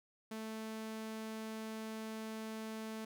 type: tone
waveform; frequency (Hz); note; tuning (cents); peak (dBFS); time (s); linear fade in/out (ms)
sawtooth; 220; A3; 0; -38; 0.31-3.05; 5
effects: none